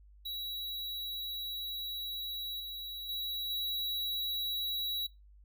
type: tone with level steps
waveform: square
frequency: 3897 Hz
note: B7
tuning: 24 cents flat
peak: -37 / -40 / -35 / -33 dBFS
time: 0.25-5.07 s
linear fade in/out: 10 ms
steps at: 2.6 / 3.09 / 3.5 s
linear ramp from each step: 2 ms
effects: noise-tail reverb RT60 0.2 s tail -21 dB re dry + added 50 Hz sine -55 dBFS peak until 5.44 s